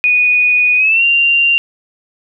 sine tone with pitch glide, 2472 to 2775 Hz, D#7 to F7, -12 to -12 cents, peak -8 dBFS, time 0.04-1.58 s, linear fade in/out 0 ms, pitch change +200 cents, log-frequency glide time 0.76-1.04 s, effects none

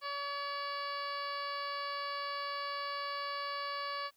harmonic tone with a mistuned harmonic, 568 Hz, C#5, 42 cents sharp, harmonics 1 / 2 / 3 / 4 / 5 / 6 / 7 / 8 / 9, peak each -45 / -38 / -45 / -48 / -50 / -53 / -52 / -46 / -57 dBFS, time 0.01-4.11 s, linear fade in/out 50 ms, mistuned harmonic 7, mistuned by +21 cents, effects white hiss -72 dBFS RMS until 4.16 s

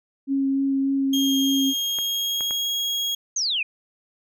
sine tone with vibrato, 272.5 Hz, C#4, 29 cents flat, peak -19 dBFS, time 0.27-1.74 s, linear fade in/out 50 ms, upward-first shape sine, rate 3.4 Hz, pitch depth 10 cents each way
35% pulse tone with pitch glide, 3236 to 3293 Hz, G#7 to G#7, -46 to -15 cents, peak -21 dBFS, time 1.13-3.15 s, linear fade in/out 5 ms, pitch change +31 cents, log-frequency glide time 1.58-2.69 s
clicks, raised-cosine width 0.5 ms, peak -21 dBFS, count 3, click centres 1.987 / 2.408 / 2.509 s
sine exponential sweep, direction down, 6600 to 2400 Hz, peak -21 dBFS, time 3.36-3.63 s, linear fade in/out 5 ms
effects none

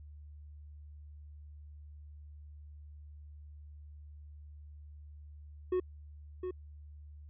triangle tone with echo, 366.3 Hz, F#4, 17 cents flat, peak -26 dBFS, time 5.72-5.8 s, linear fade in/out 5 ms, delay 710 ms, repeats 1, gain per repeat -7 dB, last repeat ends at 6.51 s, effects added 74 Hz sine -48 dBFS peak until 7.29 s + resampled to 8000 Hz

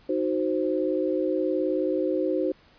sine chord, C diminished, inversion first, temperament equal, 311.1 / 370 / 523.3 Hz, Eb4 / Gb4 / C5, 0 / 0 / 0 cents, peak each -27 dBFS, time 0.09-2.52 s, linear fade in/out 5 ms, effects pink hiss -57 dBFS RMS until 2.78 s + resampled to 11025 Hz

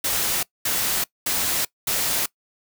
white noise bursts, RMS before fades -23 dBFS, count 4, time 0.04-2.26 s, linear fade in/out 5 ms, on 390 ms, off 220 ms, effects noise-tail reverb RT60 0.1 s tail -22 dB re dry

